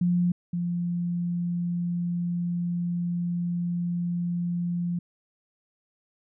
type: tone pair in turn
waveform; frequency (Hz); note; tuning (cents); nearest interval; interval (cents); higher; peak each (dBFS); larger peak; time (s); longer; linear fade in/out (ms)
sine; 176.2 / 173.98; F3 / F3; +16 / -6; unison; 22; first; -20 / -25; first; 0.01-0.32 / 0.53-4.99; second; 5
effects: none